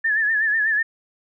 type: tone with vibrato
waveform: sine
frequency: 1745 Hz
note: A6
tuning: 15 cents flat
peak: -17 dBFS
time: 0.04-0.83 s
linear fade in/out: 10 ms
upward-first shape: sine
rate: 8.1 Hz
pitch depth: 74 cents each way
effects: none